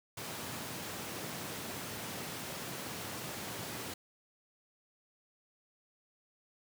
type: high-pass noise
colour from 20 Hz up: pink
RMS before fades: -42 dBFS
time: 0.17-3.94 s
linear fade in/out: 5 ms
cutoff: 100 Hz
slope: 24 dB/octave
effects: none